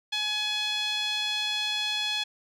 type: tone with band-pass filter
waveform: sawtooth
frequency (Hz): 844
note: G#5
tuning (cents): +28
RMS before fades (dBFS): -29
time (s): 0.12-2.24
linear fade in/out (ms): 10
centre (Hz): 3500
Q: 3.6
effects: none